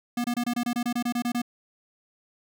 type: tone bursts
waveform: square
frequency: 240.7 Hz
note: B3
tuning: 44 cents flat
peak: -25 dBFS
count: 13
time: 0.17-1.418 s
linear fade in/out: 5 ms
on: 72 ms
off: 26 ms
effects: none